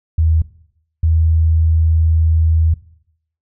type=tone pair in turn; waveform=sine; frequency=80.1 / 80.66 Hz; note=E2 / E2; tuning=-49 / -37 cents; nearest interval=unison; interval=12 cents; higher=second; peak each=-10 dBFS; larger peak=neither; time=0.18-0.42 / 1.03-2.74 s; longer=second; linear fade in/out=5 ms; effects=noise-tail reverb RT60 0.7 s tail -18 dB re dry